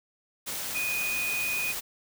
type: tone in noise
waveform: sine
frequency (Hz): 2480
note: D#7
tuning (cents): -6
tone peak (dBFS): -28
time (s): 0.74-1.73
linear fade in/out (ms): 20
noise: white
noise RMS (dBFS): -34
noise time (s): 0.46-1.81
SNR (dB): +3
effects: none